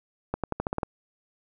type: accelerating click train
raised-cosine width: 1 ms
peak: -13 dBFS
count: 8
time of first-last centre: 0.34-0.832 s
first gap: 97 ms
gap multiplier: 0.89
effects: none